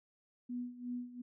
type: tone with tremolo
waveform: sine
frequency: 245.3 Hz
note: B3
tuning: 12 cents flat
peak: -36 dBFS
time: 0.49-1.22 s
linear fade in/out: 10 ms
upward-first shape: sine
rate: 2.8 Hz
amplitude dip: 80%
effects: none